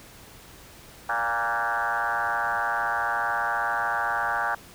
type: tone with frequency modulation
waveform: sine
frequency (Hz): 1164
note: D6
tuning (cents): -16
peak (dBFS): -23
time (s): 1.09-4.55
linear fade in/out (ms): 5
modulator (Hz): 115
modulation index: 4.1
effects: pink hiss -48 dBFS RMS until 4.74 s